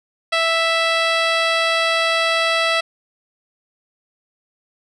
10% pulse tone with low-pass filter, 659.3 Hz, E5, in tune, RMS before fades -18 dBFS, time 0.32-2.81 s, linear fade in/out 10 ms, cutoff 5700 Hz, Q 0.8, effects none

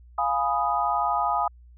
sine chord, F half-diminished seventh, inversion none, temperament equal, 698.5 / 830.6 / 987.8 / 1244.5 Hz, F5 / Ab5 / Cb6 / Eb6, 0 / 0 / 0 / 0 cents, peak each -28 / -26 / -29 / -26 dBFS, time 0.18-1.48 s, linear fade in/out 5 ms, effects added 60 Hz sine -47 dBFS peak until 1.77 s

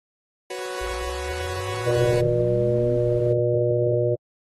sawtooth chord, F# suspended fourth, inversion none, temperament equal, 370 / 493.9 / 554.4 Hz, F#4 / B4 / C#5, 0 / 0 / 0 cents, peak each -28 / -30 / -31 dBFS, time 0.5-2.21 s, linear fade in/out 5 ms
sine exponential sweep, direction up, 51.91 to 261.6 Hz, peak -31 dBFS, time 0.81-2.97 s, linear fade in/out 5 ms
harmonic tone, 120 Hz, B2, 49 cents flat, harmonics 1 / 3 / 4 / 5, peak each -24 / -24 / -24 / -24 dBFS, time 1.86-4.16 s, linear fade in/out 20 ms
brown noise, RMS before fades -39 dBFS, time 1.94-3.33 s, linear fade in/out 5 ms
effects AAC 32 kbps

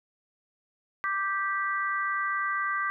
harmonic tone, 392 Hz, G4, in tune, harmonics 3 / 4 / 5, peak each -29 / -31 / -33 dBFS, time 1.04-2.9 s, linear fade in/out 0 ms, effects none

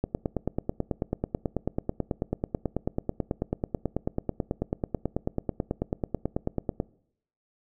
click train, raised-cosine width 2 ms, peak -13 dBFS, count 63, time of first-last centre 0.04-6.801 s, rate 9.17 Hz, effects noise-tail reverb RT60 0.7 s tail -23 dB re dry

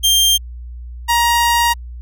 sawtooth tone pair in turn, 3181 / 943.5 Hz, G7 / A#5, +25 / +21 cents, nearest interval octave + major sixth, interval 2104 cents, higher first, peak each -7 / -8 dBFS, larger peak first, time 0.03-0.38 / 1.08-1.74 s, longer second, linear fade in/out 20 ms, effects added 60 Hz sine -28 dBFS peak until 2.01 s

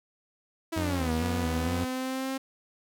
sawtooth exponential two-way sweep, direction down then up, 333 to 240 to 267.4 Hz, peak -26 dBFS, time 0.72-2.38 s, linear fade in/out 10 ms, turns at 1.12 s
sawtooth tone with vibrato, 84.4 Hz, E2, 41 cents sharp, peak -25 dBFS, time 0.76-1.85 s, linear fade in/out 10 ms, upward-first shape square, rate 2.2 Hz, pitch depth 91 cents each way
effects none

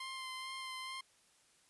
15% pulse tone with vibrato, 1046.5 Hz, C6, in tune, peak -36 dBFS, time 0-1.01 s, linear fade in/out 5 ms, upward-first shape sine, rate 2.3 Hz, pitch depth 17 cents each way, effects white hiss -69 dBFS RMS until 1.69 s + resampled to 24000 Hz

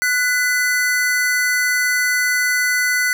square tone pair together, 1477.6 / 2008 Hz, F#6 / B6, -3 / +28 cents, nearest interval perfect fourth, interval 531 cents, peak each -19 dBFS, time 0.02-3.13 s, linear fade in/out 0 ms, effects none

